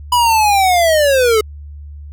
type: linear sweep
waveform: square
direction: down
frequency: 989 to 420 Hz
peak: -10 dBFS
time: 0.12-1.41 s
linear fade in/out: 5 ms
effects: added 73 Hz sine -29 dBFS peak until 2.12 s